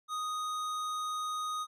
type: tone with hard clipping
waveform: sine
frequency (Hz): 1244.5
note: D#6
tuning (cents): 0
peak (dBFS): -35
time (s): 0.08-1.67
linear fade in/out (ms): 50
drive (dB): 14
effects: none